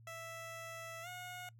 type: tone with pitch glide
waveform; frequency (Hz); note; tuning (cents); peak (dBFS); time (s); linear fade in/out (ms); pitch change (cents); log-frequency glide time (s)
15% pulse; 659.3 to 723.1; E5 to F#5; 0 to -40; -39; 0.07-1.49; 2; +160; 1.02-1.08
effects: noise-tail reverb RT60 0.1 s tail -22 dB re dry + added 114 Hz sine -57 dBFS peak until 1.59 s